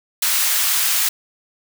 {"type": "high-pass noise", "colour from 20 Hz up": "white", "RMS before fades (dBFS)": -18, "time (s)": [0.22, 1.09], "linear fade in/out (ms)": 5, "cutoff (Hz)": 1200, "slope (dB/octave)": 12, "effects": []}